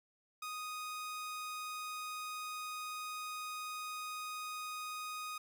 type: tone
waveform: sawtooth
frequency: 1244.5 Hz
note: D#6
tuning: in tune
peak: -37 dBFS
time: 0.42-5.38 s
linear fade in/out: 5 ms
effects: none